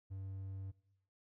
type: tone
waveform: triangle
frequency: 96.4 Hz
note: G2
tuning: 28 cents flat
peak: -40 dBFS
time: 0.1-0.72 s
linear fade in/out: 20 ms
effects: noise-tail reverb RT60 0.8 s tail -21 dB re dry